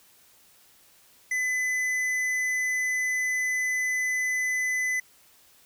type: tone with tanh clipping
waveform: sine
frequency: 2010 Hz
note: B6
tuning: 30 cents sharp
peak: -26 dBFS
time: 1.31-5 s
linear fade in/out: 5 ms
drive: 11 dB
effects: white hiss -58 dBFS RMS until 5.65 s